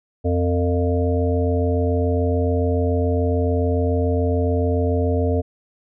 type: harmonic tone with a mistuned harmonic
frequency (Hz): 87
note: F2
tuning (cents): -6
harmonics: 1 / 3 / 5 / 7 / 8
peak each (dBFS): -19 / -24 / -23 / -27 / -31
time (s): 0.24-5.42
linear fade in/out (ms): 20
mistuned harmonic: 5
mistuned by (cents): +58
effects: none